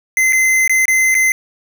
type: tone with dropouts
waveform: square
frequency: 2061 Hz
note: C7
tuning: 27 cents flat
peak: -11 dBFS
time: 0.17-1.32 s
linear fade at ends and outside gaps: 1 ms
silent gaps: 0.325-0.33 / 0.677-0.695 / 0.855-0.881 / 1.144-1.15 s
effects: none